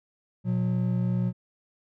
triangle tone pair together, 120.3 / 181.56 Hz, B2 / F#3, -45 / -32 cents, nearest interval perfect fifth, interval 713 cents, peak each -24 dBFS, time 0.44-1.33 s, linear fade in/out 50 ms, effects none

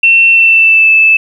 sine tone with pitch glide, 2700 to 2626 Hz, E7 to E7, +41 to -7 cents, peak -3 dBFS, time 0.03-1.17 s, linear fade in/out 5 ms, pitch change -48 cents, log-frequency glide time 0.32-0.9 s, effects 7-bit

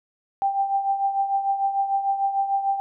sine tone with tremolo, 788 Hz, G5, 9 cents sharp, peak -17 dBFS, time 0.42-2.8 s, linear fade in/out 0 ms, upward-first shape triangle, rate 6.7 Hz, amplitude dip 70%, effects none

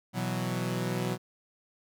sawtooth chord, B suspended fourth, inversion none, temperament equal, 123.47 / 164.81 / 185 Hz, B2 / E3 / F#3, 0 / 0 / 0 cents, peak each -29 / -32 / -29 dBFS, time 0.13-1.18 s, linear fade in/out 50 ms, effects none

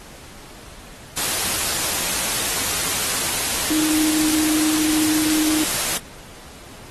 sine tone in noise, 309.8 Hz, D#4, 7 cents flat, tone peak -18 dBFS, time 3.7-5.64 s, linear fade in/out 5 ms, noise white, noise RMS -22 dBFS, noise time 1.17-5.98 s, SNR +1 dB, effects pink hiss -42 dBFS RMS until 6.9 s + AAC 32 kbps

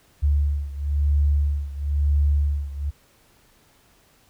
sine beating tone pair, 72 / 73 Hz, D2 / D2, -34 / -10 cents, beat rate 1 Hz, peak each -20 / -23 dBFS, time 0.22-2.91 s, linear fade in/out 20 ms, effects pink hiss -58 dBFS RMS until 4.29 s

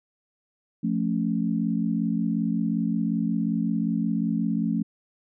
sine chord, F augmented, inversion none, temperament equal, 174.61 / 220 / 277.2 Hz, F3 / A3 / C#4, 0 / 0 / 0 cents, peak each -27 / -25 / -29 dBFS, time 0.83-4.83 s, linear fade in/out 10 ms, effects none

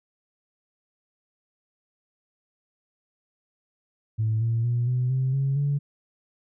sine tone with pitch steps, 110 / 114.87 / 119.96 / 125.27 / 130.81 / 136.6 / 142.65 Hz, A2 / A#2 / B2 / B2 / C3 / C#3 / C#3, 0 / -25 / -50 / +25 / 0 / -25 / +50 cents, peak -20 dBFS, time 4.18-5.79 s, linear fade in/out 20 ms, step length 230 ms, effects tanh soft clip ceiling -17 dBFS

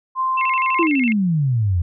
sine tone, 1044 Hz, C6, 4 cents flat, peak -17 dBFS, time 0.15-0.88 s, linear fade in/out 50 ms
sine tone with vibrato, 2398 Hz, D7, 36 cents sharp, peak -21 dBFS, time 0.37-1.13 s, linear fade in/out 10 ms, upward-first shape square, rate 12 Hz, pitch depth 190 cents each way
sine exponential sweep, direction down, 349.2 to 82.41 Hz, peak -15 dBFS, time 0.79-1.82 s, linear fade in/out 5 ms
effects none

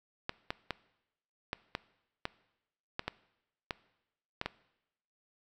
clicks, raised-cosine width 0.3 ms, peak -17 dBFS, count 11, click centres 0.294 / 0.505 / 0.707 / 1.531 / 1.751 / 2.254 / 2.994 / 3.08 / 3.708 / 4.414 / 4.46 s, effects noise-tail reverb RT60 0.9 s tail -20 dB re dry

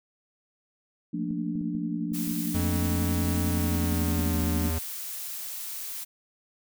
sine chord, Bb major seventh, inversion second, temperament equal with one note detuned, 174.61 / 220 / 231.1 / 293.7 Hz, F3 / A3 / Bb3 / D4, 0 / 0 / -15 / 0 cents, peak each -32 / -35 / -34 / -32 dBFS, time 1.13-4.7 s, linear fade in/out 10 ms
clicks, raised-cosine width 3 ms, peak -32 dBFS, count 11, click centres 1.31 / 1.556 / 1.614 / 1.751 / 2.119 / 2.274 / 2.313 / 2.691 / 2.722 / 3.51 / 3.584 s
blue noise, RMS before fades -36 dBFS, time 2.13-6.05 s, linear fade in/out 20 ms
square tone with pitch glide, 87.31 to 80.99 Hz, F2 to E2, 0 to -30 cents, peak -27 dBFS, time 2.54-4.79 s, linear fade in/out 10 ms, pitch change -130 cents, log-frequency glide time 3.5-4.4 s
effects none

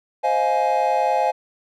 triangle chord, F minor seventh, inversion second, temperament just, 523.8 / 628.6 / 698.5 / 838.1 Hz, C5 / Eb5 / F5 / Ab5, +2 / +18 / 0 / +16 cents, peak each -22 / -23 / -21 / -18 dBFS, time 0.23-1.32 s, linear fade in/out 20 ms, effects none

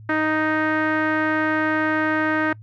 sawtooth tone with low-pass filter, 311.1 Hz, D#4, in tune, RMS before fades -21 dBFS, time 0.09-2.53 s, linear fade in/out 5 ms, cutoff 1700 Hz, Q 4.3, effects noise-tail reverb RT60 0.1 s tail -25 dB re dry + added 108 Hz sine -39 dBFS peak until 2.62 s

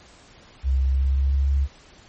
sine tone with pitch glide, 66.2 to 68.97 Hz, C2 to C#2, +21 to -8 cents, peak -17 dBFS, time 0.63-1.68 s, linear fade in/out 50 ms, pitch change +71 cents, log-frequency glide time 0.84-1.47 s, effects pink hiss -50 dBFS RMS until 2.08 s + MP3 32 kbps

